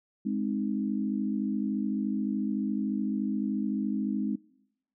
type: chord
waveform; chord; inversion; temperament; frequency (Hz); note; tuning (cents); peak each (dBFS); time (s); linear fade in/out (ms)
sine; Ab major; none; equal; 207.7 / 261.6 / 311.1; Ab3 / C4 / Eb4; 0 / 0 / 0; -29 / -32 / -35; 0.25-4.36; 10
effects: noise-tail reverb RT60 0.9 s tail -24 dB re dry